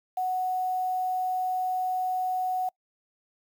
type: tone with quantisation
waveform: sine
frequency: 740 Hz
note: F#5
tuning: in tune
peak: -25 dBFS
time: 0.17-2.69 s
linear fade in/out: 5 ms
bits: 8
effects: noise-tail reverb RT60 0.1 s tail -26 dB re dry